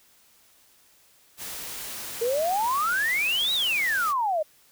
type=noise; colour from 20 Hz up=white; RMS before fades=-36 dBFS; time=1.37-4.14 s; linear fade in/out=50 ms
type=exponential two-way sweep; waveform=sine; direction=up then down; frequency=449.5 to 3937 to 593 Hz; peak=-22 dBFS; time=2.21-4.43 s; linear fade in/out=10 ms; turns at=3.53 s
effects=white hiss -59 dBFS RMS until 4.71 s